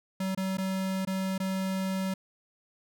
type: tone with dropouts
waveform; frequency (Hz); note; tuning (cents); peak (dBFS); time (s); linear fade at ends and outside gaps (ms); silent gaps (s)
square; 190.1; F#3; +47; -29; 0.2-2.14; 5; 0.349-0.374 / 0.572-0.582 / 1.051-1.072 / 1.38-1.4
effects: none